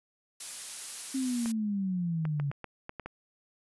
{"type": "noise", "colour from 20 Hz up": "blue", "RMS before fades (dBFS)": -37, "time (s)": [0.4, 1.52], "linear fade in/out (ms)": 5}
{"type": "exponential sweep", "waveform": "sine", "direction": "down", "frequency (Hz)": [270, 138.59], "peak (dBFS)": -28, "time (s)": [1.14, 2.51], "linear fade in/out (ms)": 10}
{"type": "clicks", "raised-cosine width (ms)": 0.5, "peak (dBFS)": -24, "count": 8, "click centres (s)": [1.459, 2.253, 2.399, 2.515, 2.643, 2.894, 2.997, 3.06]}
{"effects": ["resampled to 24000 Hz"]}